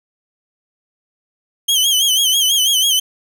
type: tone with vibrato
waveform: sawtooth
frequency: 3144 Hz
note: G7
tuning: 4 cents sharp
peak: -9 dBFS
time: 1.68-3 s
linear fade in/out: 10 ms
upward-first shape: sine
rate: 6.1 Hz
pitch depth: 92 cents each way
effects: none